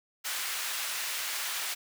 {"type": "high-pass noise", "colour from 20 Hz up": "pink", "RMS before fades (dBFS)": -34, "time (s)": [0.24, 1.75], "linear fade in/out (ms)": 20, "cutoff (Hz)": 1500, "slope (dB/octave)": 12, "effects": []}